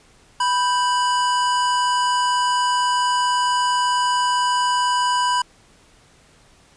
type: tone pair together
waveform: square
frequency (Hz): 987.8 / 1568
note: B5 / G6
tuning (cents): 0 / 0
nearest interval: minor sixth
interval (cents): 800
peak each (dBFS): -18 / -28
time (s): 0.4-5.42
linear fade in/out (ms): 5
effects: pink hiss -53 dBFS RMS until 6.76 s + resampled to 22050 Hz